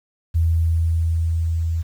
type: tone with level ramp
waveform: sine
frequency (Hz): 82.41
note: E2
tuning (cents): 0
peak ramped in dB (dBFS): -14 to -19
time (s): 0.34-1.83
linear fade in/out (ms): 20
effects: 8-bit